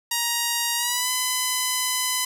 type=tone with pitch glide; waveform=5% pulse; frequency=942 to 1009.6 Hz; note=A#5 to B5; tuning=+18 to +38 cents; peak=-10 dBFS; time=0.11-2.25 s; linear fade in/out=5 ms; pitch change=+120 cents; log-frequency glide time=0.76-1.1 s; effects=none